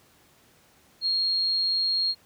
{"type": "tone", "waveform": "sine", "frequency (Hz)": 4259, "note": "C8", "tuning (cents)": 30, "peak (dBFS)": -22, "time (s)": [1.01, 2.15], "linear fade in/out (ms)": 50, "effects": ["pink hiss -59 dBFS RMS until 2.25 s", "high-pass 80 Hz 12 dB/octave"]}